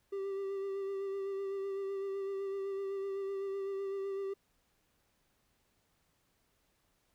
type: tone with vibrato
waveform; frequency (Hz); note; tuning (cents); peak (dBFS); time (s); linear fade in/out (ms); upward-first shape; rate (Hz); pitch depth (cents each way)
triangle; 392; G4; 0; -33; 0.12-4.34; 10; sine; 7.9; 22
effects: pink hiss -75 dBFS RMS until 7.14 s